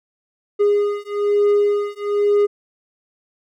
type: beating tone pair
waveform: triangle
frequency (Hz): 410 / 411.1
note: G#4 / G#4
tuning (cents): -22 / -18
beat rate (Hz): 1.1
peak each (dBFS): -16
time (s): 0.59-2.47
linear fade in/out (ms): 20
effects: none